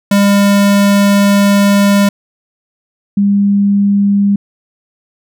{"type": "tone pair in turn", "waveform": ["square", "sine"], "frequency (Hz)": [201, 201], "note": ["G3", "G3"], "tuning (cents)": [44, 44], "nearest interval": "unison", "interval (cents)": 0, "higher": "neither", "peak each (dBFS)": -7, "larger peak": "neither", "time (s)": [[0.11, 2.09], [3.17, 4.36]], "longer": "first", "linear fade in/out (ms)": 5, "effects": []}